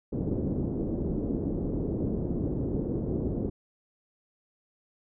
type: low-pass noise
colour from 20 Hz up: white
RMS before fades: -30 dBFS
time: 0.12-3.5 s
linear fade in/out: 10 ms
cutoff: 380 Hz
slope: 24 dB/octave
effects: none